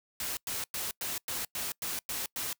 white noise bursts, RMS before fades -35 dBFS, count 9, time 0.2-2.53 s, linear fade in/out 2 ms, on 170 ms, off 100 ms, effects noise-tail reverb RT60 0.1 s tail -25 dB re dry

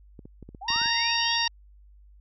clicks, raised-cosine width 3 ms, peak -30 dBFS, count 9, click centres 0.192 / 0.255 / 0.427 / 0.49 / 0.548 / 0.704 / 0.761 / 0.816 / 0.859 s
sine linear sweep, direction up, 718 to 3520 Hz, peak -35 dBFS, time 0.61-1.37 s, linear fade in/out 10 ms
harmonic tone, 929 Hz, A#5, 6 cents flat, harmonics 1 / 2 / 3 / 4 / 5 / 6, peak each -30 / -30 / -30 / -30 / -30 / -30 dBFS, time 0.68-1.48 s, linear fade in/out 5 ms
effects added 50 Hz sine -50 dBFS peak until 2.2 s

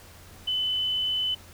sine tone, 3016 Hz, F#7, 32 cents sharp, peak -24 dBFS, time 0.47-1.35 s, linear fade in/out 10 ms, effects added 87 Hz sine -51 dBFS peak until 1.53 s + pink hiss -50 dBFS RMS until 1.53 s

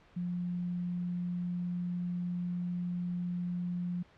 sine tone, 176.7 Hz, F3, 21 cents sharp, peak -32 dBFS, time 0.16-4.03 s, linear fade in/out 10 ms, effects pink hiss -61 dBFS RMS until 4.17 s + low-pass 3000 Hz 12 dB/octave

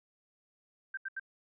sine tone bursts, 1568 Hz, G6, in tune, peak -35 dBFS, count 3, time 0.94-1.197 s, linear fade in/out 5 ms, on 33 ms, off 79 ms, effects none

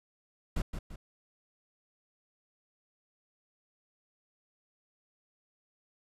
brown noise with echo, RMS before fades -30 dBFS, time 0.56-0.62 s, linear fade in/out 5 ms, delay 170 ms, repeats 2, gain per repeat -7 dB, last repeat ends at 0.96 s, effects resampled to 32000 Hz

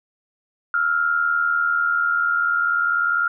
sine tone pair together, 1327.8 / 1408 Hz, E6 / F6, +12 / +14 cents, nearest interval minor second, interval 102 cents, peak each -24 / -18 dBFS, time 0.74-3.28 s, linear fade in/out 2 ms, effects none

